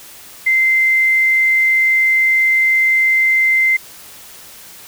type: tone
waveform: sine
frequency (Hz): 2079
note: C7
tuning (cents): -12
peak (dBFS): -10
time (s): 0.46-3.77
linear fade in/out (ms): 10
effects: white hiss -38 dBFS RMS until 4.87 s